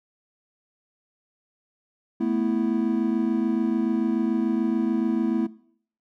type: chord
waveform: triangle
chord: A suspended second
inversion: none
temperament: equal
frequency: 220 / 246.9 / 329.6 Hz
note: A3 / B3 / E4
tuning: 0 / 0 / 0 cents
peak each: -24 dBFS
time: 2.2-5.47 s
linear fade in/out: 10 ms
effects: noise-tail reverb RT60 0.6 s tail -20 dB re dry